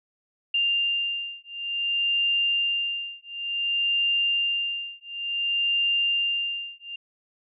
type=beating tone pair; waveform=sine; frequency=2794 / 2794.56 Hz; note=F7 / F7; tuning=0 / 0 cents; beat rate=0.56 Hz; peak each=-26 dBFS; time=0.54-6.96 s; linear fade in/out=5 ms; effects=none